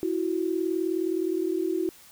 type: tone pair together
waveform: sine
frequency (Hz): 330 / 369.4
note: E4 / F#4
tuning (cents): +2 / -3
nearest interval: major second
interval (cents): 195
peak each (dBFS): -27 / -27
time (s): 0.03-1.89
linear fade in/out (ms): 0
effects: white hiss -52 dBFS RMS until 2.11 s